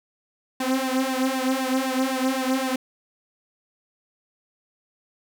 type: tone with flanger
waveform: sawtooth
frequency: 261.6 Hz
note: C4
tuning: in tune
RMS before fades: -24 dBFS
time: 0.6-2.76 s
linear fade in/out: 5 ms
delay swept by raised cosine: 1.1 to 3.7 ms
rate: 3.9 Hz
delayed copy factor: +0.85
effects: none